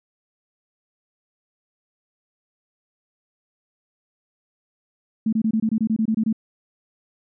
sine tone bursts, 220.5 Hz, A3, 4 cents sharp, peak -17 dBFS, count 12, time 5.26-6.328 s, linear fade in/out 5 ms, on 67 ms, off 24 ms, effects none

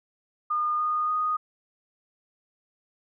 sine tone with pitch steps, 1217 / 1228.3 / 1239.7 Hz, D#6 / D#6 / D#6, -39 / -23 / -7 cents, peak -23 dBFS, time 0.5-1.37 s, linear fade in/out 10 ms, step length 290 ms, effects none

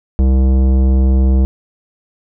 sine tone with tanh clipping, 65.5 Hz, C2, 2 cents sharp, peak -10 dBFS, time 0.19-1.45 s, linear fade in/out 0 ms, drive 15 dB, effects none

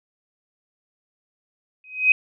sine tone with exponential growth, 2519 Hz, D#7, 21 cents sharp, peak -8 dBFS, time 1.84-2.12 s, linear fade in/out 2 ms, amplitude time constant 60 ms, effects none

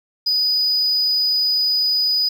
sine tone, 4964 Hz, D#8, 5 cents flat, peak -13 dBFS, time 0.26-2.29 s, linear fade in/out 10 ms, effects tanh soft clip ceiling -14 dBFS + 8-bit

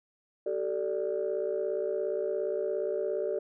sine chord, G suspended second, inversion none, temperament equal with one note detuned, 382.8 / 440 / 587.3 Hz, G4 / A4 / D5, -41 / 0 / 0 cents, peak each -32 dBFS, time 0.46-3.39 s, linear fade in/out 5 ms, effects tanh soft clip ceiling -21 dBFS

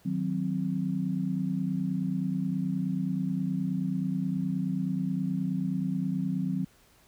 sine chord, C diminished, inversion first, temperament equal, 155.56 / 185 / 261.6 Hz, Eb3 / Gb3 / C4, 0 / 0 / 0 cents, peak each -33 / -29 / -33 dBFS, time 0.05-6.65 s, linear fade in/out 10 ms, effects pink hiss -61 dBFS RMS until 7.07 s

